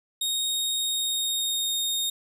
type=tone with pitch glide; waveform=sawtooth; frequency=3729 to 3701 Hz; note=A#7 to A#7; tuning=0 to -13 cents; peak=-22 dBFS; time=0.21-2.1 s; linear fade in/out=5 ms; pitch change=-13 cents; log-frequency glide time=0.74-1.77 s; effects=none